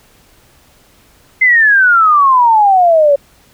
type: exponential sweep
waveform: sine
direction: down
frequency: 2089 to 554.4 Hz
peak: -5 dBFS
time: 1.41-3.16 s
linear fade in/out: 10 ms
effects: pink hiss -48 dBFS RMS until 3.53 s